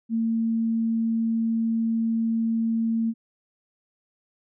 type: tone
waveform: sine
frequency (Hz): 226.7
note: A#3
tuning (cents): -48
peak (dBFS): -21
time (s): 0.09-3.14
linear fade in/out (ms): 50
effects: none